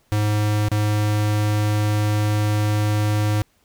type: tone with dropouts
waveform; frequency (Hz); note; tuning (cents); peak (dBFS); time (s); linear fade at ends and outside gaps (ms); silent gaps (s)
square; 105.3; G#2; +24; -18; 0.12-3.42; 0; 0.685-0.716
effects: pink hiss -62 dBFS RMS until 3.64 s